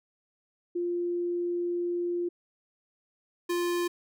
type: tone pair in turn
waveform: sine / square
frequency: 349.2 / 349.2 Hz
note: F4 / F4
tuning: 0 / 0 cents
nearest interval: unison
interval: 0 cents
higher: neither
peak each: -27 dBFS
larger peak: neither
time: 0.75-2.29 / 3.49-3.88 s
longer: first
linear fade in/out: 10 ms
effects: none